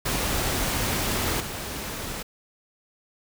pink noise with level steps, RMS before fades -26 / -33 dBFS, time 0.05-2.23 s, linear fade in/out 10 ms, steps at 1.4 s, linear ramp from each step 2 ms, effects none

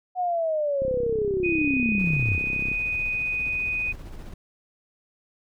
sine linear sweep, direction down, 740 to 73.42 Hz, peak -22 dBFS, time 0.15-2.4 s, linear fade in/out 50 ms
click train, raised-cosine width 3 ms, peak -21 dBFS, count 63, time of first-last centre 0.82-2.716 s, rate 32.7 Hz
sine tone, 2489 Hz, D#7, in tune, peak -24 dBFS, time 1.43-3.93 s, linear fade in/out 20 ms
brown noise with tremolo, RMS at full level -37 dBFS, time 1.99-4.34 s, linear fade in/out 5 ms, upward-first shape square, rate 15 Hz, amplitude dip 35%
effects none

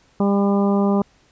harmonic tone, 200 Hz, G3, 35 cents sharp, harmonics 1 / 2 / 3 / 4 / 5 / 6, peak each -16 / -22 / -26 / -28 / -30 / -32 dBFS, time 0.2-1.02 s, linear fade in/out 2 ms, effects pink hiss -57 dBFS RMS until 1.31 s + resampled to 16000 Hz

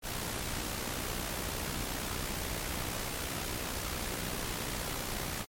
pink noise with amplitude modulation, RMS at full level -34 dBFS, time 0.02-5.46 s, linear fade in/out 50 ms, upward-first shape sine, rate 62.2 Hz, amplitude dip 50%, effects MP3 64 kbps

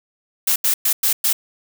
blue noise bursts at uneven times, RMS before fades -17 dBFS, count 5, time 0.47-0.56 / 0.64-0.74 / 0.85-0.93 / 1.03-1.13 / 1.24-1.33 s, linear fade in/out 5 ms, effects none

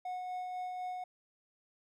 triangle tone with tremolo, 731 Hz, F#5, 21 cents flat, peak -34 dBFS, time 0.05-1.04 s, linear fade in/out 5 ms, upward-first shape sine, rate 4 Hz, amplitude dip 25%, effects none

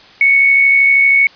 sine tone with amplitude modulation, 2217 Hz, C#7, in tune, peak -5 dBFS, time 0.21-1.27 s, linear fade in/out 2 ms, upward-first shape sine, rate 72.8 Hz, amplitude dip 35%, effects white hiss -41 dBFS RMS until 1.35 s + resampled to 11025 Hz

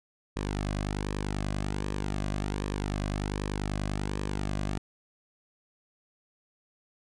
sawtooth tone with flanger, 50.2 Hz, G1, 42 cents sharp, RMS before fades -32 dBFS, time 0.36-4.78 s, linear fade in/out 5 ms, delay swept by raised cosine 1.4 to 2.24 ms, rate 1.3 Hz, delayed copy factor -0.55, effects resampled to 22050 Hz

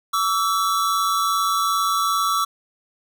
square tone pair together, 1140 / 1322.5 Hz, C#6 / E6, +48 / +5 cents, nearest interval minor third, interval 257 cents, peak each -22 dBFS, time 0.13-2.45 s, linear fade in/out 10 ms, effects none

